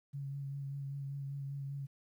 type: tone with vibrato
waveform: sine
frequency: 139.2 Hz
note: C#3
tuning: 8 cents sharp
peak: -38 dBFS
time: 0.13-1.87 s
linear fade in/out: 20 ms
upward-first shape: sine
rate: 5.1 Hz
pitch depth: 21 cents each way
effects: 12-bit